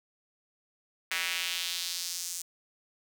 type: tone with high-pass filter sweep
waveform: square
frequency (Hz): 87.31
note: F2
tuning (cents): 0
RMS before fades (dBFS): -34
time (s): 1.11-2.42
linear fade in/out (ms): 5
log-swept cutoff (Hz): 2000 to 7100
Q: 1.8
effects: none